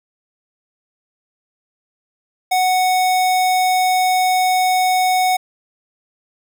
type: tone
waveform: square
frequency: 740 Hz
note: F#5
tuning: in tune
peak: -14 dBFS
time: 2.51-5.37 s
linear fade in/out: 10 ms
effects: none